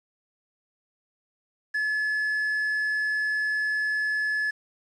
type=tone with quantisation; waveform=triangle; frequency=1715 Hz; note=A6; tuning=45 cents flat; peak=-22 dBFS; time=1.74-4.51 s; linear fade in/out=10 ms; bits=8; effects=low-pass 8000 Hz 12 dB/octave